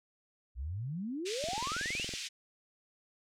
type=exponential sweep; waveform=sine; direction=up; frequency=57 to 3300 Hz; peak=-35 dBFS; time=0.55-2.08 s; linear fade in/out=50 ms
type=band-pass noise; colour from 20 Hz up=pink; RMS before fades=-41 dBFS; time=1.25-2.29 s; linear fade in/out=20 ms; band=2400 to 7300 Hz; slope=24 dB/octave
type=click train; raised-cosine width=2 ms; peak=-30 dBFS; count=16; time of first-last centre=1.44-2.138 s; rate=21.5 Hz
effects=none